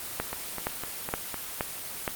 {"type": "two click trains", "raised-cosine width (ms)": 0.5, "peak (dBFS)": [-12, -18], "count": [5, 5], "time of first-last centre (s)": [[0.2, 2.078], [0.33, 1.343]], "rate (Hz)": [2.13, 3.95], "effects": ["white hiss -37 dBFS RMS until 2.15 s", "Opus 24 kbps"]}